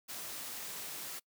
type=high-pass noise; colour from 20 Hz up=white; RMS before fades=-43 dBFS; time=0.08-1.2 s; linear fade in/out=20 ms; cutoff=110 Hz; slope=12 dB/octave; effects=noise-tail reverb RT60 0.1 s tail -24 dB re dry